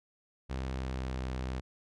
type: tone with pitch glide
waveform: sawtooth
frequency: 65.41 to 64.1 Hz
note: C2 to C2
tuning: 0 to -35 cents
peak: -30 dBFS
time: 0.49-1.61 s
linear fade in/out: 20 ms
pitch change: -35 cents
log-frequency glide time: 0.62-1.25 s
effects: low-pass 6000 Hz 12 dB/octave